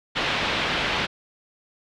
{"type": "low-pass noise", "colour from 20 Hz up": "white", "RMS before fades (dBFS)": -25, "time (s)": [0.15, 1.07], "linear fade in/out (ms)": 20, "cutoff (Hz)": 3500, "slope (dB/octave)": 24, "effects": []}